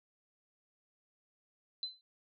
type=tone with exponential decay; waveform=sine; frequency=4045 Hz; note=B7; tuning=41 cents sharp; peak=-32 dBFS; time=1.83-2.01 s; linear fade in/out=1 ms; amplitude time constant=39 ms; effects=none

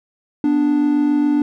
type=tone pair together; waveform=triangle; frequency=246.6 / 293.8 Hz; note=B3 / D4; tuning=-2 / +1 cents; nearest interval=minor third; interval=303 cents; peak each=-19 / -12 dBFS; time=0.44-1.42 s; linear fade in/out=2 ms; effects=none

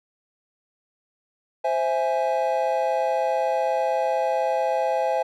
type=chord; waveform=triangle; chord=C augmented; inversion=none; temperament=equal; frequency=523.3 / 659.3 / 830.6 Hz; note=C5 / E5 / G#5; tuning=0 / 0 / 0 cents; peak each=-23 dBFS; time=1.64-5.23 s; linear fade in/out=10 ms; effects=none

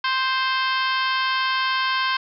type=harmonic tone with a mistuned harmonic; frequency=523.3 Hz; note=C5; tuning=in tune; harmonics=2 / 3 / 4 / 5 / 6 / 7 / 8 / 9 / 10; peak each=-23 / -25 / -31 / -31 / -29 / -35 / -34 / -36 / -38 dBFS; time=0.04-2.17 s; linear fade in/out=5 ms; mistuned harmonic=8; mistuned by=+26 cents; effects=none

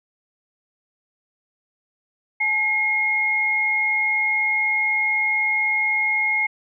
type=tone pair together; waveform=sine; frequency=851.6 / 2148 Hz; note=G#5 / C7; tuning=+43 / +45 cents; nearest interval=octave + major third; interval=1602 cents; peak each=-29 / -18 dBFS; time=2.4-6.47 s; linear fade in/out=10 ms; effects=none

